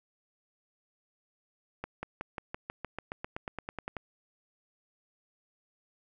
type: accelerating click train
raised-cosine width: 0.5 ms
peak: -21 dBFS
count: 17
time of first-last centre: 1.84-3.968 s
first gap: 190 ms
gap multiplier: 0.95
effects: none